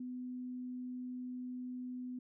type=tone; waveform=sine; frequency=250.7 Hz; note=B3; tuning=26 cents sharp; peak=-40 dBFS; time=0-2.19 s; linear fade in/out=5 ms; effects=none